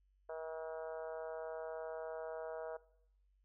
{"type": "harmonic tone", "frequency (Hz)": 160.2, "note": "E3", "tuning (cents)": -49, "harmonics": [3, 4, 5, 6, 7, 8, 9, 10], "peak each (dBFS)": [-46, -45, -55, -54, -60, -59, -58, -64], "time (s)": [0.29, 2.77], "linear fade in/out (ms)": 5, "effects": ["noise-tail reverb RT60 0.7 s tail -18 dB re dry", "added 48 Hz sine -70 dBFS peak until 3.44 s"]}